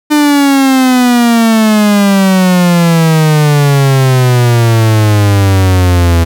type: exponential sweep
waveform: 45% pulse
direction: down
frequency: 301.4 to 83 Hz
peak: -5 dBFS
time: 0.1-6.25 s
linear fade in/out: 20 ms
effects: none